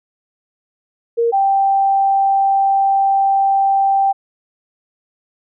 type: tone pair in turn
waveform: sine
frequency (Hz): 466.2 / 784.1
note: A#4 / G5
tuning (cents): 0 / 0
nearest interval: major sixth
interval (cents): 900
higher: second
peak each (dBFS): -12 / -11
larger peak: second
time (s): 1.17-1.32 / 1.32-4.13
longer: second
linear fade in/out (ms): 20
effects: none